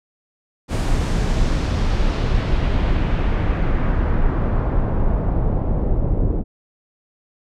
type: noise with low-pass filter sweep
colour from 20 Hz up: brown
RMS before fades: -18 dBFS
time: 0.68-6.44 s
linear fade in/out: 50 ms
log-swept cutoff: 9700 to 480 Hz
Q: 1.1
effects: none